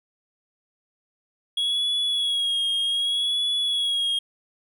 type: tone with vibrato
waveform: triangle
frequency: 3324 Hz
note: G#7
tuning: 1 cent sharp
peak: -20 dBFS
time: 1.57-4.19 s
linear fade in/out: 5 ms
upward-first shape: sine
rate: 0.65 Hz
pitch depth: 42 cents each way
effects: none